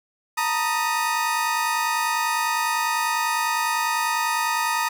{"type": "tone cluster", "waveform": "30% pulse", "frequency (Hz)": [905, 955, 1244], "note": ["A5", "A#5", "D#6"], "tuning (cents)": [48, 42, -1], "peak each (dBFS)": -23, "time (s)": [0.37, 4.89], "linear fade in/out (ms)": 10, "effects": []}